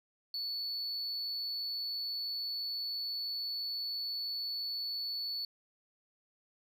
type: tone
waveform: sine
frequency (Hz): 4443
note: C#8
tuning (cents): +3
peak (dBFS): -32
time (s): 0.34-5.45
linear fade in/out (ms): 2
effects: tanh soft clip ceiling -34 dBFS